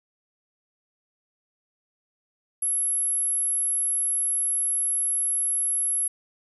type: tone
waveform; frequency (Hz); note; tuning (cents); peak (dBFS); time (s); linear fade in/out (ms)
sine; 11175; F9; 0; -22; 2.62-6.08; 5
effects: none